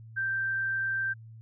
sine tone, 1568 Hz, G6, in tune, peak -27 dBFS, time 0.16-1.14 s, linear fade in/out 20 ms, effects added 112 Hz sine -45 dBFS peak until 1.41 s

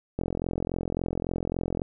click train, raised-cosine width 2 ms, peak -15 dBFS, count 72, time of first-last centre 0.19-1.818 s, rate 43.6 Hz, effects none

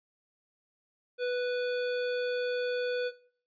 square tone, 493.9 Hz, B4, in tune, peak -29 dBFS, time 1.18-3.12 s, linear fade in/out 50 ms, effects noise-tail reverb RT60 0.5 s tail -18 dB re dry + resampled to 11025 Hz

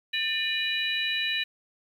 sine tone cluster, 1792 / 2442 / 2938 / 3918 Hz, A6 / D#7 / F#7 / B7, +31 / -33 / -13 / -15 cents, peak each -31 dBFS, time 0.13-1.44 s, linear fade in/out 10 ms, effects 9-bit

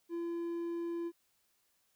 triangle tone, 339.8 Hz, F4, 47 cents flat, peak -33 dBFS, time 0.09-1.12 s, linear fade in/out 50 ms, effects white hiss -75 dBFS RMS until 1.95 s

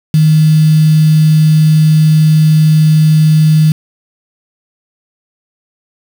sine tone with quantisation, 155.56 Hz, D#3, in tune, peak -4 dBFS, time 0.14-3.72 s, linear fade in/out 2 ms, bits 4, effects none

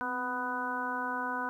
harmonic tone with a mistuned harmonic, 248.4 Hz, B3, 10 cents sharp, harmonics 1 / 2 / 3 / 4 / 5 / 6, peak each -40 / -43 / -41 / -35 / -41 / -36 dBFS, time 0.01-1.49 s, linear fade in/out 0 ms, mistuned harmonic 1, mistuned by +52 cents, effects 11-bit

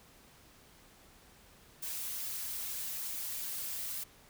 blue noise with flanger, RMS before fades -39 dBFS, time 1.82-4.04 s, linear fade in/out 10 ms, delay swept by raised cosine 2 to 6.8 ms, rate 2.3 Hz, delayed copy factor -0.6, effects pink hiss -60 dBFS RMS until 4.29 s

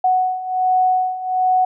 sine beating tone pair, 740 / 741.3 Hz, F#5 / F#5, 0 / +3 cents, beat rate 1.3 Hz, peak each -20 / -16 dBFS, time 0.04-1.65 s, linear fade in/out 5 ms, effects none

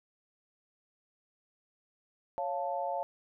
sine chord, Db augmented, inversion none, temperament equal, 554.4 / 698.5 / 880 Hz, Db5 / F5 / A5, 0 / 0 / 0 cents, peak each -36 / -35 / -36 dBFS, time 2.38-3.03 s, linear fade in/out 0 ms, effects none

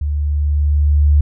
sine tone with level ramp, 73.42 Hz, D2, in tune, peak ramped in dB -16 to -7 dBFS, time 0.01-1.21 s, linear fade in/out 5 ms, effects none

